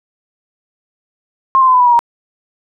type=tone with pitch steps; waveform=sine; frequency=1065 / 1043.7 / 1022.8 / 1002.3 / 982.3 / 962.6 / 943.3 Hz; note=C6 / C6 / C6 / B5 / B5 / B5 / A#5; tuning=+30 / -5 / -40 / +25 / -10 / -45 / +20 cents; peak=-6 dBFS; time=1.55-1.991 s; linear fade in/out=0 ms; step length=63 ms; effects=none